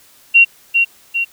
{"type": "tone with echo", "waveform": "sine", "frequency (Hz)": 2750, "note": "F7", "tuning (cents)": -27, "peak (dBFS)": -4, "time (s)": [0.34, 0.45], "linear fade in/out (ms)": 20, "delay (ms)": 400, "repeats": 2, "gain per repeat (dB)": -5, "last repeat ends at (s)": 1.25, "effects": ["white hiss -48 dBFS RMS until 1.32 s"]}